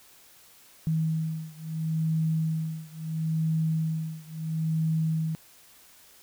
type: beating tone pair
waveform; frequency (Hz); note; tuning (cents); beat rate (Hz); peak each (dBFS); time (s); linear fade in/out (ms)
sine; 159.4 / 160.14; D#3 / E3; +42 / -50; 0.74; -28 / -29; 0.87-5.35; 0
effects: white hiss -55 dBFS RMS until 6.22 s